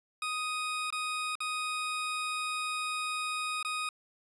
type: tone with dropouts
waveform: 20% pulse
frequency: 1247 Hz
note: D#6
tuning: 3 cents sharp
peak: -27 dBFS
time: 0.22-3.89 s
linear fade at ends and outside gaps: 2 ms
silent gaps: 0.904-0.925 / 1.354-1.404 / 3.628-3.648 s
effects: resampled to 24000 Hz